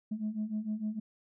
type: beating tone pair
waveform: sine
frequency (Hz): 210 / 216.6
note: G#3 / A3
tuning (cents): +19 / -27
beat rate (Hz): 6.6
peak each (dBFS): -36 / -33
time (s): 0.11-1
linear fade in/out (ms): 10
effects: tanh soft clip ceiling -27 dBFS